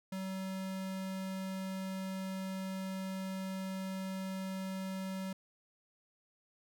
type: tone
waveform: square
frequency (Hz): 190.1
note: F#3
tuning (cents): +47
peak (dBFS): -38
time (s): 0.12-5.33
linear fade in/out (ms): 5
effects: none